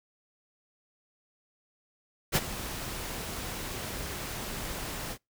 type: noise with ADSR envelope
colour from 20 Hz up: pink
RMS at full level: -23 dBFS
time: 2.32-5.18 s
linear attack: 41 ms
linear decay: 35 ms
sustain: -14 dB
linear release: 67 ms
effects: noise-tail reverb RT60 0.2 s tail -26 dB re dry